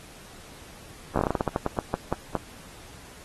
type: slowing click train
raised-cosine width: 1 ms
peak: -10 dBFS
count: 16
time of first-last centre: 1.16-2.353 s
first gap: 14 ms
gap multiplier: 1.22
effects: pink hiss -48 dBFS RMS until 3.24 s + AAC 32 kbps